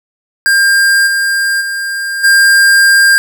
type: tone with level steps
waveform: square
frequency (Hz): 1601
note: G6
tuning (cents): +36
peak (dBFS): -7 / -11 / -16 / -5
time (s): 0.46-3.18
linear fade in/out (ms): 0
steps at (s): 1.06 / 1.6 / 2.23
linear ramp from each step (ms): 20
effects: none